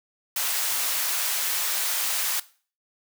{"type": "high-pass noise", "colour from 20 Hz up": "white", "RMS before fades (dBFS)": -26, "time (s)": [0.36, 2.4], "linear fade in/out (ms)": 5, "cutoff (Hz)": 760, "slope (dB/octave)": 12, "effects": ["noise-tail reverb RT60 0.4 s tail -18 dB re dry"]}